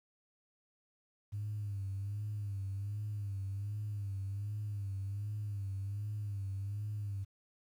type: tone with vibrato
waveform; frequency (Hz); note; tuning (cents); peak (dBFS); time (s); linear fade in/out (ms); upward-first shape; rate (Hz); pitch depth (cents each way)
sine; 101.3; G#2; -43; -35; 1.32-7.25; 20; sine; 1.3; 70
effects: tanh soft clip ceiling -32 dBFS + 11-bit